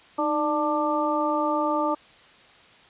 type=harmonic tone with a mistuned harmonic; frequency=296.3 Hz; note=D4; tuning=15 cents sharp; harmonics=1 / 2 / 3 / 4; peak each=-27 / -27 / -27 / -27 dBFS; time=0.18-1.95 s; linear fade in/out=10 ms; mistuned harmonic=1; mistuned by=+70 cents; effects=white hiss -52 dBFS RMS until 2.89 s + resampled to 8000 Hz